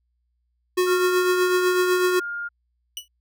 square tone with tremolo, 364.3 Hz, F#4, 27 cents flat, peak -17 dBFS, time 0.77-2.2 s, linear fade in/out 10 ms, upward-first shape triangle, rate 8 Hz, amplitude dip 45%
sine tone with pitch glide, 1393 to 1411.6 Hz, F6 to F6, -5 to +18 cents, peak -27 dBFS, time 0.86-2.49 s, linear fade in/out 20 ms, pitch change +23 cents, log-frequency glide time 1.01-1.54 s
sawtooth tone with exponential decay, 2949 Hz, F#7, 6 cents flat, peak -23 dBFS, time 2.97-3.08 s, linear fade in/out 1 ms, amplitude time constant 23 ms
effects added 60 Hz sine -68 dBFS peak until 3.2 s

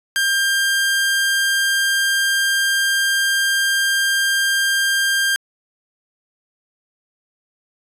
sawtooth tone, 1595 Hz, G6, 30 cents sharp, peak -12 dBFS, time 0.16-5.36 s, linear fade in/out 0 ms, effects resampled to 32000 Hz

